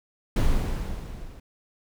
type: noise with level ramp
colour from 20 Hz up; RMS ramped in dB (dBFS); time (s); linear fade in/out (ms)
brown; -19 to -42; 0.36-1.4; 5
effects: none